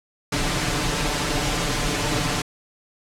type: noise with comb filter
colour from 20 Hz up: pink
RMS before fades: -23 dBFS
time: 0.32-2.42 s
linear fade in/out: 5 ms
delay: 6.8 ms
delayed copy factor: +0.7
effects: low-pass 8000 Hz 12 dB/octave